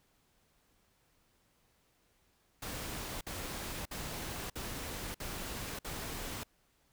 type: noise bursts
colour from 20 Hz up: pink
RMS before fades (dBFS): -41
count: 6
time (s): 2.62-6.435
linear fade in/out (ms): 5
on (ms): 590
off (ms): 55
effects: pink hiss -72 dBFS RMS until 6.92 s